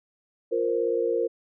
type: chord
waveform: sine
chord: F suspended fourth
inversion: none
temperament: just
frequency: 349.2 / 465.6 / 523.8 Hz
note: F4 / Bb4 / C5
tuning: 0 / -2 / +2 cents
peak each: -29 / -24 / -29 dBFS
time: 0.51-1.28 s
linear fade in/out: 20 ms
effects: none